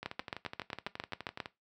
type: two click trains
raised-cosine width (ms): 0.3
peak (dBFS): -19 / -24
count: 11 / 18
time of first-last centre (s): 0.06-1.402 / 0.03-1.459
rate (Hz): 7.45 / 11.9
effects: noise-tail reverb RT60 0.2 s tail -17 dB re dry + high-pass 80 Hz 12 dB/octave